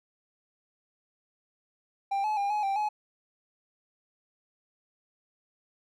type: tone with pitch steps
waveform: triangle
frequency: 791 / 855 / 803 / 842 / 785 / 845 Hz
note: G5 / A5 / G5 / G#5 / G5 / G#5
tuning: +15 / -50 / +41 / +24 / +2 / +30 cents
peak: -24 dBFS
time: 2.11-2.89 s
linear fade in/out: 10 ms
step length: 130 ms
effects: none